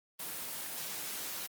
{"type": "high-pass noise", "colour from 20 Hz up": "white", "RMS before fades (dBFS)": -40, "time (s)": [0.19, 1.47], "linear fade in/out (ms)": 10, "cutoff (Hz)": 110, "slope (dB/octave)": 24, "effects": ["Opus 24 kbps"]}